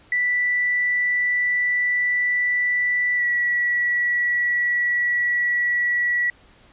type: tone with pitch glide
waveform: sine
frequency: 1970 to 1939.5 Hz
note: B6 to B6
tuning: -5 to -32 cents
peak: -18 dBFS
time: 0.12-6.3 s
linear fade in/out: 2 ms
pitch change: -27 cents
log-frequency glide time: 3.16-3.24 s
effects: pink hiss -53 dBFS RMS until 6.72 s + resampled to 8000 Hz